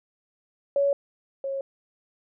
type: tone pair in turn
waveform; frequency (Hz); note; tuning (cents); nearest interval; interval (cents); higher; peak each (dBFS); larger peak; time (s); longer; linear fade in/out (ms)
sine; 562 / 545.4; C#5 / C#5; +24 / -28; minor second; 52; first; -19 / -27; first; 0.76-0.93 / 1.44-1.61; neither; 2
effects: none